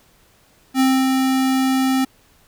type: tone with ADSR envelope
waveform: square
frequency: 263.1 Hz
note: C4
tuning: 10 cents sharp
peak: -13 dBFS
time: 0.74-2.05 s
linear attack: 60 ms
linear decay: 260 ms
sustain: -3 dB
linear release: 9 ms
effects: pink hiss -55 dBFS RMS until 2.47 s